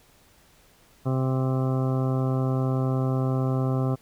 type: harmonic tone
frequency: 130.81 Hz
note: C3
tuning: in tune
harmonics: 1 / 2 / 3 / 4 / 5 / 6 / 8 / 9 / 10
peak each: -23 / -29 / -33 / -35 / -37 / -39 / -41 / -42 / -43 dBFS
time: 1.05-3.96 s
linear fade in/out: 20 ms
effects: pink hiss -58 dBFS RMS until 4.01 s